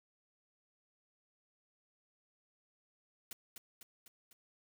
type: noise with echo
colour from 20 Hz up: white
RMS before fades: -45 dBFS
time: 3.31-3.33 s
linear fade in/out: 2 ms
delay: 250 ms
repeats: 4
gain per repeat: -4 dB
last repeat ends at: 4.33 s
effects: none